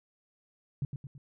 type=tone with echo; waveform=sine; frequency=138.1 Hz; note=C#3; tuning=6 cents flat; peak=-28 dBFS; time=0.82-0.85 s; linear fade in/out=2 ms; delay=110 ms; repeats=3; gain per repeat=-6 dB; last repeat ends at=1.18 s; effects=none